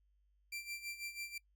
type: tone with tremolo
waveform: sawtooth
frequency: 2355 Hz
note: D7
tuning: 4 cents sharp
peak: -37 dBFS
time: 0.52-1.38 s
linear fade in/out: 5 ms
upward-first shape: sine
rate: 6.1 Hz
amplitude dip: 75%
effects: noise-tail reverb RT60 0.1 s tail -23 dB re dry + added 50 Hz sine -70 dBFS peak until 1.55 s